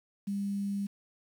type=tone with quantisation; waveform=sine; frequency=200 Hz; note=G3; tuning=35 cents sharp; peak=-30 dBFS; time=0.27-0.87 s; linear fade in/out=10 ms; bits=9; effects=none